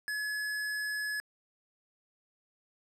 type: tone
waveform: square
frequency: 1700 Hz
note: G#6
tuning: 40 cents sharp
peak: -33 dBFS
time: 0.08-1.2 s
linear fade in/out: 0 ms
effects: low-pass 12000 Hz 12 dB/octave